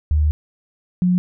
sine tone pair in turn, 75.7 / 180.05 Hz, D#2 / F#3, -47 / -47 cents, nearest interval octave + minor third, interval 1500 cents, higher second, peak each -13 dBFS, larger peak neither, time 0.11-0.31 / 1.02-1.18 s, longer first, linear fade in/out 0 ms, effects none

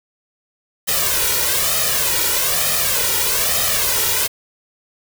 white noise with flanger, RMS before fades -18 dBFS, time 0.87-4.28 s, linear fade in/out 20 ms, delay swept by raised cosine 1.6 to 2.12 ms, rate 1.1 Hz, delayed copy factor +0.75, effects none

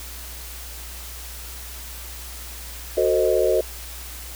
sine chord, F# diminished seventh, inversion none, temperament equal with one note detuned, 370 / 447.9 / 523.3 / 622.3 Hz, F#4 / A4 / C5 / Eb5, 0 / +31 / 0 / 0 cents, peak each -22 dBFS, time 2.97-3.61 s, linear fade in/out 5 ms, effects added 60 Hz sine -37 dBFS peak until 4.35 s + white hiss -38 dBFS RMS until 4.35 s

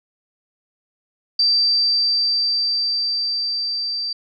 sine tone with level ramp, 4674 Hz, D8, 9 cents flat, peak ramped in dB -13 to -22 dBFS, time 1.39-4.13 s, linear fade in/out 5 ms, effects none

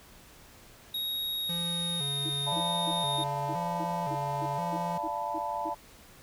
square tone with pitch glide, 3773 to 3685 Hz, A#7 to A#7, +20 to -21 cents, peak -31 dBFS, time 0.94-3.24 s, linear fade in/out 5 ms, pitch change -41 cents, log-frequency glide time 1.34-2.36 s
square tone with vibrato, 155.56 Hz, D#3, in tune, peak -36 dBFS, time 1.49-4.98 s, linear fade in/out 5 ms, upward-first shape square, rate 0.97 Hz, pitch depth 170 cents each way
sine tone bursts, 320.8 Hz, E4, 47 cents flat, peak -35 dBFS, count 12, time 2.25-5.698 s, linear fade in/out 10 ms, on 49 ms, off 260 ms
sine chord, B half-diminished seventh, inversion first, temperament equal with one note detuned, 587.3 / 687.3 / 880 / 987.8 Hz, D5 / F5 / A5 / B5, 0 / -28 / 0 / 0 cents, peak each -39 / -37 / -33 / -37 dBFS, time 2.46-5.75 s, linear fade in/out 20 ms
effects pink hiss -54 dBFS RMS until 6.22 s

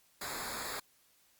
pink noise with comb filter, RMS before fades -40 dBFS, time 0.21-0.8 s, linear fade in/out 5 ms, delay 0.34 ms, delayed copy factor -0.85, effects white hiss -68 dBFS RMS until 1.39 s + Opus 48 kbps

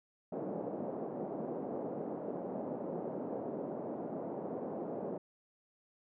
white band-pass noise, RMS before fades -40 dBFS, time 0.32-5.18 s, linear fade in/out 5 ms, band 170 to 630 Hz, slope 24 dB/octave, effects none

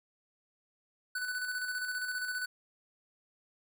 square tone with tremolo, 1494 Hz, F#6, 16 cents sharp, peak -33 dBFS, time 1.15-2.46 s, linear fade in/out 5 ms, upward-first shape square, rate 15 Hz, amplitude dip 40%, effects none

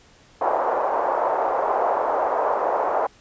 pink band-pass noise, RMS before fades -22 dBFS, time 0.41-3.07 s, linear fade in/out 5 ms, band 540 to 1000 Hz, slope 24 dB/octave, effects pink hiss -53 dBFS RMS until 3.2 s + resampled to 16000 Hz

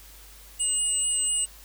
sine tone pair together, 2863 / 8098 Hz, F7 / B8, +42 / +42 cents, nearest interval octave + tritone, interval 1800 cents, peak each -32 / -23 dBFS, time 0.59-1.46 s, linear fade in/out 20 ms, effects added 50 Hz sine -49 dBFS peak until 1.64 s + white hiss -50 dBFS RMS until 1.64 s

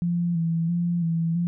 sine tone with vibrato, 169.1 Hz, E3, 44 cents sharp, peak -21 dBFS, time 0.02-1.47 s, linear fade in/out 0 ms, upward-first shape square, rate 1.5 Hz, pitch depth 38 cents each way, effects none

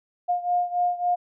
sine beating tone pair, 709 / 712.6 Hz, F5 / F5, +26 / +35 cents, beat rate 3.6 Hz, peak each -23 / -26 dBFS, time 0.28-1.16 s, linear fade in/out 20 ms, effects none

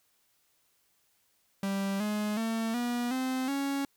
45% pulse tone with pitch steps, 196.2 / 210.3 / 225.4 / 241.6 / 258.9 / 277.5 Hz, G3 / G#3 / A3 / B3 / C4 / C#4, +2 / +22 / +42 / -38 / -18 / +2 cents, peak -29 dBFS, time 1.63-3.85 s, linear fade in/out 2 ms, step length 370 ms, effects white hiss -71 dBFS RMS until 3.96 s

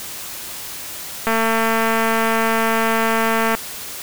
click train, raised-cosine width 0.5 ms, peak -4 dBFS, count 514, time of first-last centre 1.27-3.55 s, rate 225 Hz, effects white hiss -31 dBFS RMS until 4.02 s

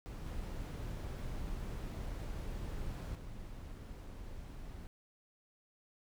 brown noise with level steps, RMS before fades -43 / -41 / -47 dBFS, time 0.06-4.87 s, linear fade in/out 0 ms, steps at 0.25 / 3.15 s, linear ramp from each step 2 ms, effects none

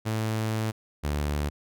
sawtooth tone pair in turn, 110 / 73.42 Hz, A2 / D2, 0 / 0 cents, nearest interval perfect fifth, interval 700 cents, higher first, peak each -22 dBFS, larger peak neither, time 0.05-0.72 / 1.03-1.5 s, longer first, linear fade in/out 20 ms, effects none

